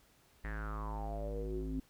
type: tone with low-pass filter sweep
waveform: square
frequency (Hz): 53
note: G#1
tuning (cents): +36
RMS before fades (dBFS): -39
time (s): 0.44-1.8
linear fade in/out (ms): 5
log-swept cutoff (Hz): 1900 to 260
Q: 8.3
effects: pink hiss -67 dBFS RMS until 1.89 s